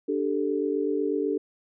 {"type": "chord", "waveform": "sine", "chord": "D suspended fourth", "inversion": "none", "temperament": "equal", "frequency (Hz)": [293.7, 392, 440], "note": ["D4", "G4", "A4"], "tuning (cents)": [0, 0, 0], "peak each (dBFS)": -28, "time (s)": [0.08, 1.38], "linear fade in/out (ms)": 10, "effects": []}